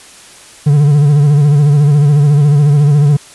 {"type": "tone with vibrato", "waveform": "triangle", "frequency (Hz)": 145.6, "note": "D3", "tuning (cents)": -15, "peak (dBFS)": -3, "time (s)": [0.66, 3.17], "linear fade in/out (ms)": 10, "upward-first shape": "sine", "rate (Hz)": 14, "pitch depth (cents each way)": 67, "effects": ["white hiss -37 dBFS RMS until 3.34 s", "resampled to 24000 Hz"]}